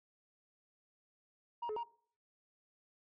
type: tone with pitch steps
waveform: sine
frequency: 947 / 427.9 / 940 Hz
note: A#5 / A4 / A#5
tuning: +27 / -48 / +14 cents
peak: -34 dBFS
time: 1.62-1.836 s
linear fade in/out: 10 ms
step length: 72 ms
effects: noise-tail reverb RT60 0.5 s tail -21 dB re dry + tanh soft clip ceiling -36 dBFS